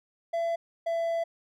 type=tone pair in turn; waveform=triangle; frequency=672 / 668.3 Hz; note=E5 / E5; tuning=+33 / +24 cents; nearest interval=unison; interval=9 cents; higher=first; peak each=-24 dBFS; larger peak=neither; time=0.33-0.56 / 0.86-1.24 s; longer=second; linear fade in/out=10 ms; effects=none